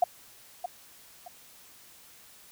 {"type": "tone with echo", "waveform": "sine", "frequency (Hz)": 712, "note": "F5", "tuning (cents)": 33, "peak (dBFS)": -17, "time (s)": [0.02, 0.04], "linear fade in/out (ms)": 5, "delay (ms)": 620, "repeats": 2, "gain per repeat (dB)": -11, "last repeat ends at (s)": 1.28, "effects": ["white hiss -54 dBFS RMS until 2.51 s"]}